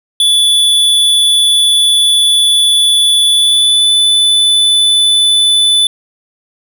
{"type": "tone with pitch glide", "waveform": "square", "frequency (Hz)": [3454, 3496], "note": ["A7", "A7"], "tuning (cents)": [-33, -12], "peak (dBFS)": -7, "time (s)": [0.2, 5.87], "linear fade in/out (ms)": 2, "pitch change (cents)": 21, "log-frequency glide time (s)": [3.28, 3.92], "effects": []}